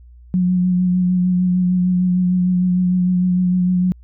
sine tone with vibrato, 181.1 Hz, F#3, 37 cents flat, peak -13 dBFS, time 0.34-3.92 s, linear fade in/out 0 ms, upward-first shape sine, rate 6.6 Hz, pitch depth 22 cents each way, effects added 60 Hz sine -40 dBFS peak until 4.03 s

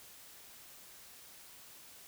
silence, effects white hiss -55 dBFS RMS until 2.07 s

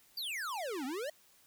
square exponential two-way sweep, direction down then up, 4831 to 246.9 to 643 Hz, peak -37 dBFS, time 0.17-1.1 s, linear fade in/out 5 ms, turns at 0.85 s, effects white hiss -65 dBFS RMS until 1.46 s

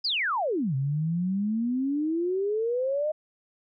sine exponential two-way sweep, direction down then up, 5190 to 130.81 to 625 Hz, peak -24 dBFS, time 0.04-3.12 s, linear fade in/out 10 ms, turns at 0.75 s, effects none

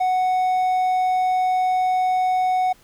triangle tone, 740 Hz, F#5, in tune, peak -15 dBFS, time 0-2.73 s, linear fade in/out 10 ms, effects pink hiss -54 dBFS RMS until 2.83 s

